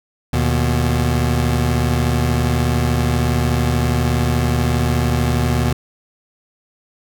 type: tone pair together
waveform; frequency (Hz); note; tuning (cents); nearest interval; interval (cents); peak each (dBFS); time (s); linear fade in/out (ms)
25% pulse; 76.6 / 121.44; D#2 / B2; -27 / -29; minor sixth; 798; -14; 0.33-5.73; 5
effects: none